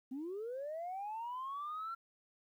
sine linear sweep, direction up, 248.3 to 1370 Hz, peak -38 dBFS, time 0.11-1.95 s, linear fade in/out 10 ms, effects tanh soft clip ceiling -36 dBFS + 12-bit

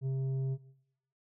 sine tone with tanh clipping, 133.5 Hz, C3, 35 cents sharp, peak -31 dBFS, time 0.01-0.58 s, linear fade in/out 50 ms, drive 6 dB, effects noise-tail reverb RT60 0.8 s tail -19 dB re dry

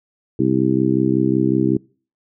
harmonic tone, 65.41 Hz, C2, in tune, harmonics 2 / 3 / 4 / 5 / 6, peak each -22 / -22 / -20 / -18 / -23 dBFS, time 0.39-1.77 s, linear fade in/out 5 ms, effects noise-tail reverb RT60 0.4 s tail -25 dB re dry

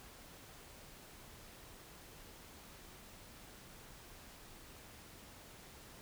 silence, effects pink hiss -56 dBFS RMS until 6.01 s

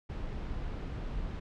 brown noise, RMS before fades -37 dBFS, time 0.09-1.4 s, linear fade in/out 10 ms, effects low-pass 4000 Hz 12 dB/octave

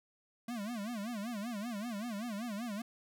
square tone with vibrato, 220.6 Hz, A3, 5 cents sharp, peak -38 dBFS, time 0.48-2.82 s, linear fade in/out 5 ms, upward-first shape sine, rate 5.2 Hz, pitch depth 190 cents each way, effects none

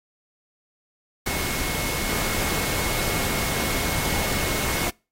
sine tone in noise, 2178 Hz, C#7, 31 cents flat, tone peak -33 dBFS, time 1.26-4.9 s, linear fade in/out 5 ms, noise pink, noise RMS -26 dBFS, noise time 1.26-4.9 s, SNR -10 dB, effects noise-tail reverb RT60 0.3 s tail -26 dB re dry + AAC 48 kbps

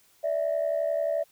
sine tone pair together, 583 / 654.4 Hz, D5 / E5, -13 / -13 cents, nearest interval major second, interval 200 cents, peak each -26 dBFS, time 0.23-1.24 s, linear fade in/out 20 ms, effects tanh soft clip ceiling -19 dBFS + white hiss -62 dBFS RMS until 1.31 s

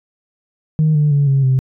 sine tone with pitch steps, 155.56 / 149.05 / 142.81 / 136.84 / 131.11 Hz, D#3 / D3 / D3 / C#3 / C3, 0 / +26 / -48 / -22 / +4 cents, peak -9 dBFS, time 0.79-1.59 s, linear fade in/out 0 ms, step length 160 ms, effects tanh soft clip ceiling -7 dBFS

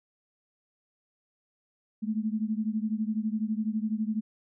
sine beating tone pair, 212.7 / 224.7 Hz, G#3 / A3, +42 / +37 cents, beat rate 12 Hz, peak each -29 / -31 dBFS, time 2.02-4.21 s, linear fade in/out 20 ms, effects none

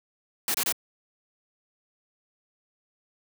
white noise bursts, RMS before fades -26 dBFS, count 3, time 0.48-0.723 s, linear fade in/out 2 ms, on 63 ms, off 27 ms, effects high-pass 200 Hz 12 dB/octave

